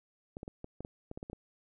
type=clicks; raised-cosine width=2 ms; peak=-28 dBFS; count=11; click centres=0.369 / 0.431 / 0.479 / 0.644 / 0.806 / 0.849 / 1.114 / 1.175 / 1.229 / 1.299 / 1.331 s; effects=none